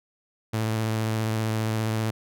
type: tone with vibrato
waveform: sawtooth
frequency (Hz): 110.4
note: A2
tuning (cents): +6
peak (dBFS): -20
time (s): 0.53-2.11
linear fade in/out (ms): 10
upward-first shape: sine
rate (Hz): 15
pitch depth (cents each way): 20
effects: none